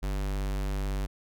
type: tone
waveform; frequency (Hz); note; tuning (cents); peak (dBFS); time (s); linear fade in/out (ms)
square; 49; G1; 0; -29; 0.02-1.07; 20
effects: none